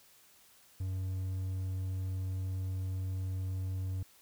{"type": "tone", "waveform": "triangle", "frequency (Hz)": 93.7, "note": "F#2", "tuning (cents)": 22, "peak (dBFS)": -31, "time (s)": [0.8, 4.03], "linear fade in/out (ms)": 5, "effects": ["white hiss -62 dBFS RMS until 4.21 s"]}